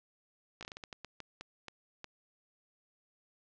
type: slowing click train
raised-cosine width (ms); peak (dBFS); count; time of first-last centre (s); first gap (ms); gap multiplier
0.2; -26; 13; 0.61-2.043; 17; 1.32
effects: low-pass 6000 Hz 12 dB/octave